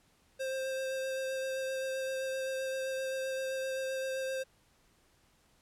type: tone with vibrato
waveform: square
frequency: 528 Hz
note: C5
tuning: 16 cents sharp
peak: -34 dBFS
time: 0.39-4.44 s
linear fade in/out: 20 ms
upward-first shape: sine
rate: 7.7 Hz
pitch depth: 11 cents each way
effects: pink hiss -68 dBFS RMS until 5.61 s + low-pass 12000 Hz 12 dB/octave